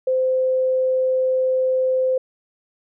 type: tone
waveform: sine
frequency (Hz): 517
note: C5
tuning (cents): -21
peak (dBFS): -16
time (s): 0.07-2.18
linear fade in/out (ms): 5
effects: none